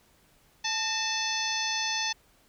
harmonic tone with a mistuned harmonic, 874 Hz, A5, 12 cents flat, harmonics 1 / 2 / 3 / 4 / 5 / 6 / 7, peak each -35 / -35 / -35 / -35 / -35 / -35 / -35 dBFS, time 0.64-2.13 s, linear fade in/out 10 ms, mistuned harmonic 2, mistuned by +71 cents, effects pink hiss -63 dBFS RMS until 2.48 s

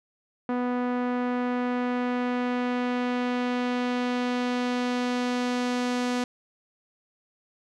sawtooth tone with low-pass filter sweep, 246.9 Hz, B3, in tune, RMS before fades -27 dBFS, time 0.49-6.24 s, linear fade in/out 2 ms, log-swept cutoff 1400 to 6700 Hz, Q 0.87, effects none

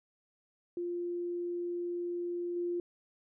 sine tone with level steps, 349.2 Hz, F4, in tune, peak -33 / -31 dBFS, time 0.77-2.8 s, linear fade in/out 2 ms, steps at 2.56 s, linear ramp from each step 5 ms, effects none

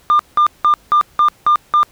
sine tone bursts, 1200 Hz, D6, 37 cents sharp, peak -6 dBFS, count 7, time 0.1-1.831 s, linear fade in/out 0 ms, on 93 ms, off 180 ms, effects tanh soft clip ceiling -6 dBFS + pink hiss -50 dBFS RMS until 1.91 s

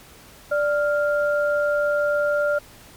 sine tone pair together, 587.3 / 1396.9 Hz, D5 / F6, 0 / 0 cents, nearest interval octave + minor third, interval 1500 cents, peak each -19 / -24 dBFS, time 0.51-2.59 s, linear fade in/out 10 ms, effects pink hiss -47 dBFS RMS until 2.96 s + MP3 96 kbps

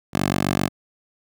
10% pulse tone with high-pass filter, 47.57 Hz, F#1, 49 cents sharp, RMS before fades -22 dBFS, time 0.13-0.69 s, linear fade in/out 20 ms, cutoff 150 Hz, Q 0.69, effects none

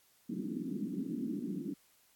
pink band-pass noise, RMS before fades -38 dBFS, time 0.29-1.74 s, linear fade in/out 10 ms, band 180 to 330 Hz, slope 48 dB/octave, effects white hiss -68 dBFS RMS until 2.15 s + AAC 64 kbps

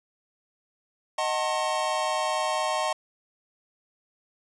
square chord, D# diminished seventh, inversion none, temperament just, 622.3 / 746.7 / 896 / 1075.3 Hz, D#5 / F#5 / A5 / C6, 0 / +16 / +31 / +47 cents, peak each -30 / -32 / -32 / -31 dBFS, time 1.18-2.93 s, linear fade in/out 5 ms, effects resampled to 24000 Hz

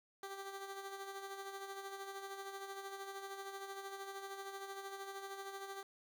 15% pulse tone with tremolo, 392 Hz, G4, in tune, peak -37 dBFS, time 0.23-5.83 s, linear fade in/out 2 ms, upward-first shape sine, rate 13 Hz, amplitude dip 50%, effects none

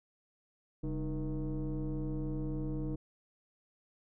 sine tone with frequency modulation, 138.2 Hz, C#3, 5 cents flat, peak -31 dBFS, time 0.83-2.96 s, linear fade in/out 10 ms, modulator 170 Hz, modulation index 1.4, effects tanh soft clip ceiling -31 dBFS

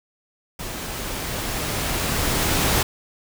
pink noise with level ramp, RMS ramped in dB -32 to -19 dBFS, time 0.59-2.83 s, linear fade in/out 5 ms, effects none

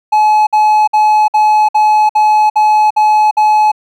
triangle tone bursts, 853 Hz, G#5, 46 cents sharp, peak -4 dBFS, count 9, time 0.12-3.718 s, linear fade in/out 10 ms, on 350 ms, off 56 ms, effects none

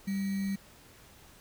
sine tone with sample-and-hold, 196 Hz, G3, in tune, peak -29 dBFS, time 0.07-0.56 s, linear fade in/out 10 ms, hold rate 2100 Hz, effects pink hiss -56 dBFS RMS until 1.4 s

